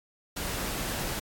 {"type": "noise", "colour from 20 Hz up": "pink", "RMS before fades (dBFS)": -33, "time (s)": [0.36, 1.2], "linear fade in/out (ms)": 10, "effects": ["AAC 64 kbps"]}